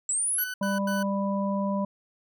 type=linear sweep; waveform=sine; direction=up; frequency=7580 to 11840 Hz; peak=-24 dBFS; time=0.09-0.44 s; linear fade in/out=2 ms
type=tone bursts; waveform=40% pulse; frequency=1500 Hz; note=F#6; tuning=23 cents sharp; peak=-31 dBFS; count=3; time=0.38-1.03 s; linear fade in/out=5 ms; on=160 ms; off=85 ms
type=harmonic tone; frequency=197.8 Hz; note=G3; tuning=16 cents sharp; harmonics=1 / 3 / 5; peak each=-26 / -31 / -33 dBFS; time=0.61-1.85 s; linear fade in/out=5 ms
effects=none